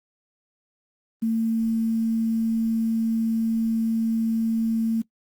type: tone with quantisation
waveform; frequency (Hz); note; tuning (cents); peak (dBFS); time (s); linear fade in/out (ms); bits
sine; 225.5; A3; +43; -20; 1.22-5.02; 10; 8
effects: noise-tail reverb RT60 0.1 s tail -21 dB re dry + Opus 24 kbps